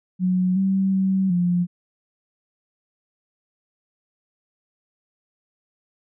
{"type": "tone with pitch steps", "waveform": "sine", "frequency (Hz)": [183.3, 192.4, 190.9, 176.4], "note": ["F#3", "G3", "G3", "F3"], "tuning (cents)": [-16, -32, -46, 18], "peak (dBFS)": -17, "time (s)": [0.19, 1.67], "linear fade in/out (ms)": 50, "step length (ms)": 370, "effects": []}